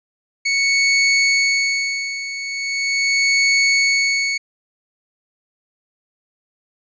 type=tone with tremolo; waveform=sawtooth; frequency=2217 Hz; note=C#7; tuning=in tune; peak=-9 dBFS; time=0.45-4.38 s; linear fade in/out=10 ms; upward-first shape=sine; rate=0.4 Hz; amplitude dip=75%; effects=resampled to 16000 Hz